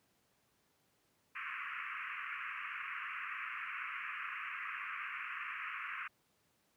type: band-pass noise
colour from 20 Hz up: pink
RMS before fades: -43 dBFS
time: 1.35-6.08 s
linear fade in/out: 10 ms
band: 1100 to 2700 Hz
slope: 96 dB/octave
effects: pink hiss -75 dBFS RMS until 6.76 s + high-pass 100 Hz 12 dB/octave